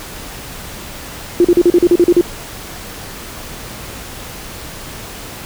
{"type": "tone bursts", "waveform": "sine", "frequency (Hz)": 349.2, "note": "F4", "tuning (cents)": 0, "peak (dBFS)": -5, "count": 10, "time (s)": [1.4, 2.211], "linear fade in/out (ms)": 2, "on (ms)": 46, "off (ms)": 39, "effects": ["pink hiss -30 dBFS RMS until 5.45 s"]}